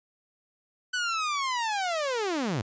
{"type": "linear sweep", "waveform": "sawtooth", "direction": "down", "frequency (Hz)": [1507, 92.5], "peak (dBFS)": -23, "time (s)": [0.93, 2.62], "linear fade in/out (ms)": 10, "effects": ["resampled to 16000 Hz"]}